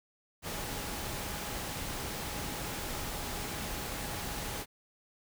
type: tone in noise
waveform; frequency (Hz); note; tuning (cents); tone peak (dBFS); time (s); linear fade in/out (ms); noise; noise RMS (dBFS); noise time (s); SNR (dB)
sine; 830.6; G#5; 0; -49; 0.42-4.66; 50; pink; -38; 0.42-4.66; -14
effects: none